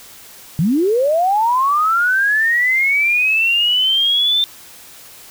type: linear sweep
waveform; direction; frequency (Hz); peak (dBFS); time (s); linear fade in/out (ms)
sine; up; 143.3 to 3588; -12; 0.59-4.44; 0
effects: white hiss -40 dBFS RMS until 5.3 s